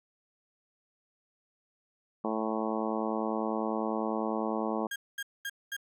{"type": "harmonic tone", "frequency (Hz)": 110, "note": "A2", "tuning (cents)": 0, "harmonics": [2, 3, 4, 5, 6, 7, 8, 9, 10], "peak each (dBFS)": [-34, -36, -37, -38, -39, -39, -40, -41, -41], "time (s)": [2.24, 4.87], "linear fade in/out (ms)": 5}
{"type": "tone bursts", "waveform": "35% pulse", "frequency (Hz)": 1619, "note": "G#6", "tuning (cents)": -45, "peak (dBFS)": -32, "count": 4, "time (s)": [4.91, 5.766], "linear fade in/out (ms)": 5, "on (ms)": 49, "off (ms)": 220}
{"effects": []}